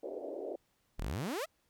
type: band-pass noise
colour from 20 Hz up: white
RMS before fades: -41 dBFS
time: 0.03-0.56 s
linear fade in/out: 5 ms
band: 310 to 620 Hz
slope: 48 dB/octave
type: exponential sweep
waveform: sawtooth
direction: up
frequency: 30.87 to 698.5 Hz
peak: -31 dBFS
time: 0.98-1.46 s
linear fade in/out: 20 ms
effects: pink hiss -75 dBFS RMS until 1.69 s